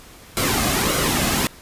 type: noise with flanger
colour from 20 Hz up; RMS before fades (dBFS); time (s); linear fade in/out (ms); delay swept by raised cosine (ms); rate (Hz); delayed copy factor
pink; -20; 0.37-1.47; 0; 1.1 to 2.2; 1.7; -0.55
effects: pink hiss -44 dBFS RMS until 1.61 s + resampled to 32000 Hz